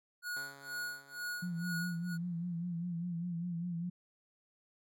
square tone with tremolo, 1451 Hz, F#6, 34 cents flat, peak -37 dBFS, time 0.22-2.18 s, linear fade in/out 50 ms, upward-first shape sine, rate 2.1 Hz, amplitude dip 95%
5% pulse tone with exponential decay, 139.3 Hz, C#3, 9 cents sharp, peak -39 dBFS, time 0.36-3.31 s, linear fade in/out 2 ms, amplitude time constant 640 ms
sine tone with vibrato, 172.5 Hz, F3, 21 cents flat, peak -35 dBFS, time 1.42-3.9 s, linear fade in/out 10 ms, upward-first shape sine, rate 5 Hz, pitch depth 61 cents each way
effects none

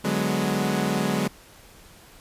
sawtooth chord, G# half-diminished seventh, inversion second, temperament equal, 146.83 / 185 / 207.7 / 246.9 Hz, D3 / F#3 / G#3 / B3, 0 / 0 / 0 / 0 cents, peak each -26 / -23 / -22 / -26 dBFS, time 0.04-1.28 s, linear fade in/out 10 ms, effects pink hiss -50 dBFS RMS until 2.2 s + resampled to 32000 Hz

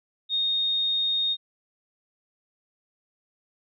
sine tone, 3700 Hz, A#7, 14 cents flat, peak -22 dBFS, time 0.29-1.37 s, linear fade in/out 50 ms, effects none

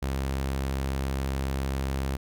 sawtooth tone, 67.3 Hz, C2, 49 cents sharp, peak -23 dBFS, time 0.02-2.17 s, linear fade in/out 10 ms, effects none

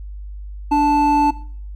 triangle tone pair together, 292.5 / 878 Hz, D4 / A5, -7 / -4 cents, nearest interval octave + perfect fifth, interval 1903 cents, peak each -14 / -12 dBFS, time 0.71-1.31 s, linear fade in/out 10 ms, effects noise-tail reverb RT60 0.5 s tail -18 dB re dry + added 50 Hz sine -29 dBFS peak until 1.75 s

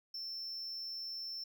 triangle tone, 5360 Hz, E8, 28 cents sharp, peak -39 dBFS, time 0.14-1.44 s, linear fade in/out 5 ms, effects none

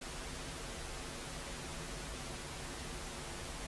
pink noise with comb filter, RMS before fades -44 dBFS, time 0.01-3.67 s, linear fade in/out 10 ms, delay 9.9 ms, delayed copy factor -0.65, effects resampled to 24000 Hz

